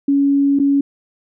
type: tone with dropouts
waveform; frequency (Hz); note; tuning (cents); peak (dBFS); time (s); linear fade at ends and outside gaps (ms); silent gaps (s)
sine; 280; C#4; +18; -11; 0.08-0.81; 5; 0.59-0.597
effects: none

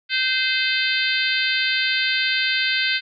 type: harmonic tone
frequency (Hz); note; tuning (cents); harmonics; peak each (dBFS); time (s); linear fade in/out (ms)
517; C5; -21; 3 / 4 / 5 / 6 / 7 / 8 / 9; -24 / -25 / -26 / -27 / -27 / -28 / -29; 0.09-3.01; 50
effects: none

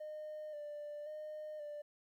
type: tone with vibrato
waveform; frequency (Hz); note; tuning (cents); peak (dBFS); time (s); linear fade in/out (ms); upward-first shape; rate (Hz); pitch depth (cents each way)
triangle; 601; D5; +40; -40; 0-1.82; 10; square; 0.94; 30
effects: tanh soft clip ceiling -39 dBFS + 13-bit

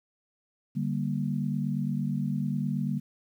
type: chord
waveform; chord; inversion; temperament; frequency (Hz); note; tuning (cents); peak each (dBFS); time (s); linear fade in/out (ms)
sine; G minor; second; just; 147 / 196 / 235.2; D3 / G3 / Bb3; +2 / 0 / +16; -30 / -31 / -32; 0.75-3; 20
effects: 10-bit

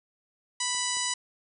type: harmonic tone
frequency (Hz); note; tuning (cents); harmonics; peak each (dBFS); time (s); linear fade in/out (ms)
987.8; B5; 0; 1 / 2 / 3 / 4 / 5 / 6 / 7 / 8 / 9; -36 / -36 / -36 / -36 / -36 / -36 / -36 / -36 / -36; 0.6-1.14; 5
type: clicks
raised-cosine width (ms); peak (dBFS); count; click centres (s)
1; -38 / -35; 2; 0.749 / 0.97
effects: none

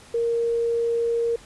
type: tone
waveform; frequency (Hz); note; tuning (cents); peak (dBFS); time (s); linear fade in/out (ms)
sine; 466.2; A#4; 0; -20; 0.14-1.36; 5
effects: pink hiss -48 dBFS RMS until 1.45 s + resampled to 24000 Hz

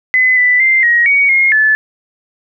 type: tone with pitch steps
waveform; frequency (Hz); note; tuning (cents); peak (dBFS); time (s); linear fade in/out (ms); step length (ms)
sine; 2025 / 1987 / 2088 / 1891 / 2245 / 2145 / 1736; B6 / B6 / C7 / A#6 / C#7 / C7 / A6; +43 / +10 / -4 / +24 / +21 / +42 / -24; -7; 0.14-1.75; 0; 230
effects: none

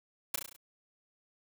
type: noise with echo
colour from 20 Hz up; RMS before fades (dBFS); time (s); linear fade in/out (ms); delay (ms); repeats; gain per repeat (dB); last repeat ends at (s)
white; -31; 0.34-0.36; 5; 34; 6; -4; 0.564
effects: none

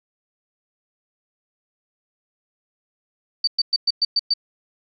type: tone bursts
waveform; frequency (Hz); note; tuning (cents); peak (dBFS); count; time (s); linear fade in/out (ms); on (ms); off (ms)
sine; 4602; D8; -36; -15; 7; 3.44-4.338; 5; 34; 110
effects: none

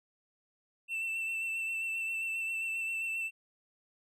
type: tone with vibrato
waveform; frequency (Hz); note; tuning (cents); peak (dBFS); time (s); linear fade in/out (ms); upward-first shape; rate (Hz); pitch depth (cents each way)
triangle; 2676; E7; +25; -31; 0.88-3.31; 50; sine; 7.5; 22
effects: none

